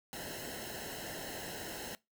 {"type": "noise with comb filter", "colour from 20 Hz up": "pink", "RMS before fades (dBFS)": -43, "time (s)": [0.13, 1.95], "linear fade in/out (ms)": 0, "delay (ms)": 0.85, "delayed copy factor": -0.8, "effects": ["noise-tail reverb RT60 0.2 s tail -21 dB re dry"]}